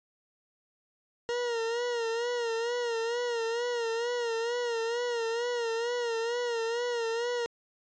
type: tone with vibrato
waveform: 40% pulse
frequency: 470 Hz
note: A#4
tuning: 14 cents sharp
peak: -28 dBFS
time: 1.29-7.46 s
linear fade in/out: 0 ms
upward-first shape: sine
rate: 2.2 Hz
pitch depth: 65 cents each way
effects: resampled to 16000 Hz